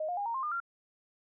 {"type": "tone with pitch steps", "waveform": "sine", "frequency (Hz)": [622.3, 710.7, 811.7, 927, 1058.7, 1209.2, 1381], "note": ["D#5", "F5", "G#5", "A#5", "C6", "D#6", "F6"], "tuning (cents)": [0, 30, -40, -10, 20, -50, -20], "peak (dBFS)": -31, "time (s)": [0, 0.602], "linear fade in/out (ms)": 5, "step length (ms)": 86, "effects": []}